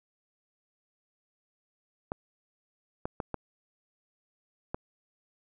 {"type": "clicks", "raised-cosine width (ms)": 1, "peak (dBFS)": -18, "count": 5, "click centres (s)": [2.119, 3.055, 3.202, 3.343, 4.745], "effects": []}